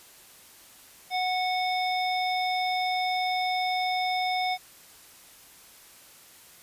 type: harmonic tone with a mistuned harmonic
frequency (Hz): 737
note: F#5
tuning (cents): -7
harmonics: 1 / 3 / 5 / 7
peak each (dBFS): -26 / -32 / -35 / -37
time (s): 1.1-4.58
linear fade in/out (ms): 50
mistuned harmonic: 5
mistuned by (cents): -27
effects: white hiss -52 dBFS RMS until 6.62 s + resampled to 32000 Hz